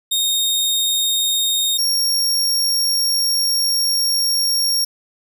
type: tone pair in turn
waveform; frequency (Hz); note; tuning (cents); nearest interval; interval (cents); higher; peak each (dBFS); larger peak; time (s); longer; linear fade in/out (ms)
sawtooth; 3703 / 5558; A#7 / F8; -12 / -9; perfect fifth; 703; second; -13; neither; 0.11-1.78 / 1.78-4.85; second; 10
effects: none